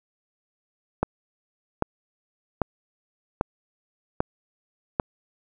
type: click train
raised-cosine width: 1 ms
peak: -7 dBFS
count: 6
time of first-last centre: 1.03-4.998 s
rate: 1.26 Hz
effects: none